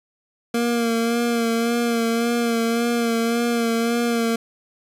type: tone with vibrato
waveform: 25% pulse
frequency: 233.1 Hz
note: A#3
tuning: in tune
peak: -15 dBFS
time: 0.54-4.36 s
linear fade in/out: 5 ms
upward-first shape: sine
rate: 1.8 Hz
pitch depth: 31 cents each way
effects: resampled to 32000 Hz + 9-bit